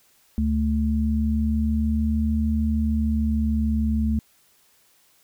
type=tone pair together; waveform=sine; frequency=73.42 / 220 Hz; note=D2 / A3; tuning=0 / 0 cents; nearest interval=octave + perfect fifth; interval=1900 cents; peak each=-22 / -22 dBFS; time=0.38-4.19 s; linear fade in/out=0 ms; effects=white hiss -60 dBFS RMS until 5.23 s